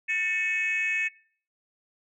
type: tone cluster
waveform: sine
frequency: 1787 / 2212 / 2558 Hz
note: A6 / C#7 / D#7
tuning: +26 / -4 / +47 cents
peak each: -29 / -28 / -26 dBFS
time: 0.08-1.09 s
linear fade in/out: 20 ms
effects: noise-tail reverb RT60 0.5 s tail -23 dB re dry + tanh soft clip ceiling -19 dBFS